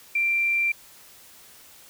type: tone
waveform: sine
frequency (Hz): 2361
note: D7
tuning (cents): +9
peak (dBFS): -20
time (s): 0.15-0.72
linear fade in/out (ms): 5
effects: white hiss -50 dBFS RMS until 1.89 s